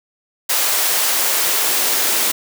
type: noise with high-pass filter sweep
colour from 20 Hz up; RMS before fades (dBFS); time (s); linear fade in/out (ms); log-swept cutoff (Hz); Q
white; -17; 0.49-2.32; 10; 580 to 290; 1
effects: none